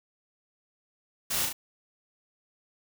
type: noise with echo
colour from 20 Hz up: white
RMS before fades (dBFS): -30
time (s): 1.3-1.46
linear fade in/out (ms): 10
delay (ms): 35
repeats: 2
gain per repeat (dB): -3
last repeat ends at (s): 1.53
effects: none